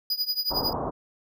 square tone with tremolo, 4932 Hz, D#8, 16 cents flat, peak -22 dBFS, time 0.1-0.73 s, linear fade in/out 2 ms, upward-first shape triangle, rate 11 Hz, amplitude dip 95%
white low-pass noise, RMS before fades -30 dBFS, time 0.5-0.91 s, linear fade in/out 20 ms, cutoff 1100 Hz, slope 48 dB/octave
effects none

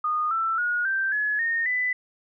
sine tone with pitch steps, 1229 / 1332.5 / 1444.7 / 1566.4 / 1698.4 / 1841.4 / 1996.5 Hz, D#6 / E6 / F#6 / G6 / G#6 / A#6 / B6, -22 / +18 / -42 / -2 / +38 / -22 / +18 cents, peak -22 dBFS, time 0.04-1.93 s, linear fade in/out 5 ms, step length 270 ms, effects none

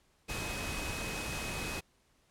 sine tone in noise, 2534 Hz, D#7, 31 cents sharp, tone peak -42 dBFS, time 0.28-1.81 s, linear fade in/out 20 ms, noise pink, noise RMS -38 dBFS, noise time 0.28-1.81 s, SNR -7 dB, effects pink hiss -70 dBFS RMS until 2.3 s + low-pass 11000 Hz 12 dB/octave

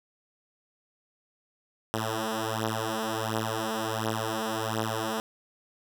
5% pulse beating tone pair, 110 / 111.4 Hz, A2 / A2, 0 / +22 cents, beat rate 1.4 Hz, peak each -20 dBFS, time 1.94-5.2 s, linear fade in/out 0 ms, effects none

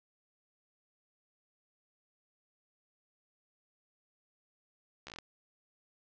slowing click train, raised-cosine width 0.2 ms, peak -27 dBFS, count 7, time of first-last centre 5.07-5.187 s, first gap 14 ms, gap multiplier 1.13, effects low-pass 6000 Hz 12 dB/octave

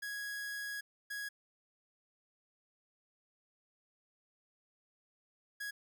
45% pulse tone bursts at uneven times, 1661.2 Hz, G#6, in tune, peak -39 dBFS, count 3, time 0.02-0.81 / 1.1-1.29 / 5.6-5.71 s, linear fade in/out 10 ms, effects none

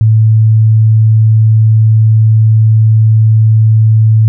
sine tone, 110 Hz, A2, in tune, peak -3 dBFS, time 0.01-4.28 s, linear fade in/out 0 ms, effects none

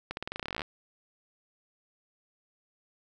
accelerating click train, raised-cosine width 0.3 ms, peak -18 dBFS, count 18, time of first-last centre 0.11-0.618 s, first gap 61 ms, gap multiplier 0.9, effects none

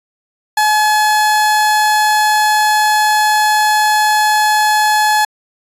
30% pulse tone, 852 Hz, G#5, 44 cents sharp, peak -7 dBFS, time 0.57-5.25 s, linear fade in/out 5 ms, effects resampled to 32000 Hz

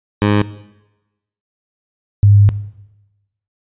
15% pulse / sine tone pair in turn, 103.5 / 101.6 Hz, G#2 / G#2, -5 / -38 cents, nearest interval unison, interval 33 cents, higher first, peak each -5 dBFS, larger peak neither, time 0.22-0.42 / 2.23-2.49 s, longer second, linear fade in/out 0 ms, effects noise-tail reverb RT60 1.0 s tail -17 dB re dry + resampled to 8000 Hz

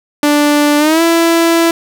sawtooth tone with pitch glide, 293.7 to 333.5 Hz, D4 to E4, 0 to +20 cents, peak -4 dBFS, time 0.23-1.71 s, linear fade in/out 2 ms, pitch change +220 cents, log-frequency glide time 0.78-1.02 s, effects none

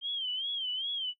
sine tone with vibrato, 3154 Hz, G7, 10 cents sharp, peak -31 dBFS, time 0.01-1.14 s, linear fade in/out 50 ms, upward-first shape sine, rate 2.5 Hz, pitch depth 110 cents each way, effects noise-tail reverb RT60 0.1 s tail -20 dB re dry

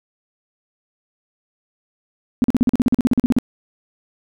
sine tone bursts, 245.8 Hz, B3, 8 cents flat, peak -10 dBFS, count 16, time 2.42-3.386 s, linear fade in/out 0 ms, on 21 ms, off 42 ms, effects none

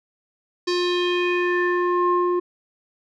square tone with low-pass filter sweep, 355 Hz, F4, 28 cents sharp, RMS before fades -21 dBFS, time 0.67-2.4 s, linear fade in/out 10 ms, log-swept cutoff 4900 to 790 Hz, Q 3.7, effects none

